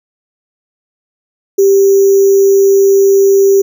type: tone with sample-and-hold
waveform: sine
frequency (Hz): 392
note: G4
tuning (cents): 0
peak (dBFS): -4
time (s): 1.58-3.62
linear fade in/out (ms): 10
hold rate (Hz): 6300
effects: none